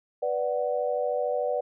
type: chord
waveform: sine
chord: B minor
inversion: none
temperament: equal with one note detuned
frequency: 493.9 / 587.3 / 742.6 Hz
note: B4 / D5 / F#5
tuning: 0 / 0 / +6 cents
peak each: -28 / -28 / -32 dBFS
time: 0.22-1.61 s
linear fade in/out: 10 ms
effects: none